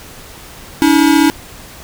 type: tone pair together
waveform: square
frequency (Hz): 285.9 / 320.9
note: D4 / E4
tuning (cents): -46 / -46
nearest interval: major second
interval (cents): 200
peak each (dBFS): -11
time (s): 0.82-1.3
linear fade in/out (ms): 0
effects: pink hiss -35 dBFS RMS until 1.83 s